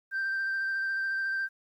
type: tone with vibrato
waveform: sine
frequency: 1568 Hz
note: G6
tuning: in tune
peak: -26 dBFS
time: 0.11-1.49 s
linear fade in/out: 50 ms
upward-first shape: sine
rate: 14 Hz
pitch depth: 14 cents each way
effects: tanh soft clip ceiling -26 dBFS + 11-bit